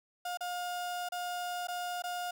35% pulse tone with dropouts, 712 Hz, F5, 33 cents sharp, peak -33 dBFS, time 0.25-2.31 s, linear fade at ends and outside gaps 5 ms, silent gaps 0.373-0.407 / 1.089-1.12 / 1.672-1.683 / 2.022-2.038 s, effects none

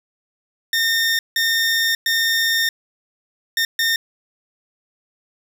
20% pulse tone bursts at uneven times, 1824 Hz, A#6, 38 cents flat, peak -11 dBFS, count 5, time 0.73-1.19 / 1.36-1.95 / 2.06-2.69 / 3.57-3.65 / 3.79-3.96 s, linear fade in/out 2 ms, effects none

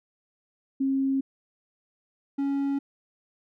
sine / triangle tone pair in turn, 270 / 278.2 Hz, C#4 / C#4, -45 / +6 cents, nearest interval minor second, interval 51 cents, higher second, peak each -22 dBFS, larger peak neither, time 0.8-1.21 / 2.38-2.79 s, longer neither, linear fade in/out 10 ms, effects none

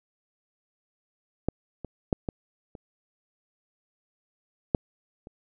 clicks, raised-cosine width 2 ms, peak -11 / -22 / -9 / -16 / -28 / -7 / -30 dBFS, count 7, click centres 1.486 / 1.847 / 2.128 / 2.288 / 2.752 / 4.748 / 5.271 s, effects none

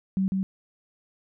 sine tone with echo, 191.1 Hz, G3, 44 cents flat, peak -21 dBFS, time 0.17-0.28 s, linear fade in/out 0 ms, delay 150 ms, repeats 1, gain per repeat -2 dB, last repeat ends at 0.43 s, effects none

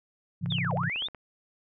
sine chord, A augmented, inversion none, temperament just, 110 / 137.5 / 171.88 Hz, A2 / C#3 / E#3, 0 / -14 / -27 cents, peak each -34 / -32 / -31 dBFS, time 0.41-0.9 s, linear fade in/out 20 ms
click train, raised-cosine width 0.5 ms, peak -28 dBFS, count 12, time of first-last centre 0.46-1.147 s, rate 16 Hz
sine linear two-way sweep, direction down then up, 3765 to 461.4 to 3765 Hz, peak -29 dBFS, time 0.5-1.08 s, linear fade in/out 10 ms, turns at 0.74 s
effects none

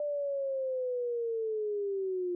sine linear sweep, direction down, 592 to 350.7 Hz, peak -30 dBFS, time 0-2.35 s, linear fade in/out 2 ms, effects none

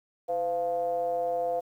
triangle ring-modulated tone, 92.5 Hz, F#2, in tune, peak -21 dBFS, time 0.28-1.61 s, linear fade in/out 20 ms, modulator 602 Hz, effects 10-bit

